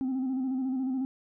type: tone with vibrato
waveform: sine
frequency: 260.8 Hz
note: C4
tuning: 5 cents flat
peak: -25 dBFS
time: 0.01-1.05 s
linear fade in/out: 0 ms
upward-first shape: square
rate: 14 Hz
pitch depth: 41 cents each way
effects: tanh soft clip ceiling -26 dBFS